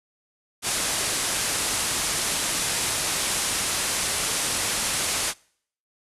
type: low-pass noise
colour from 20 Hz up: white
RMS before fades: -26 dBFS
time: 0.62-5.34 s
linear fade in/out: 50 ms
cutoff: 11000 Hz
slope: 48 dB/octave
effects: noise-tail reverb RT60 0.6 s tail -25 dB re dry + resampled to 32000 Hz